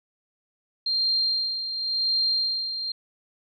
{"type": "tone with tremolo", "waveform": "sine", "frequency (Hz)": 4186, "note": "C8", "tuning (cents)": 0, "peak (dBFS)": -20, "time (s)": [0.86, 2.92], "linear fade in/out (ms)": 5, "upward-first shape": "sine", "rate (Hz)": 0.92, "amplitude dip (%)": 60, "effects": []}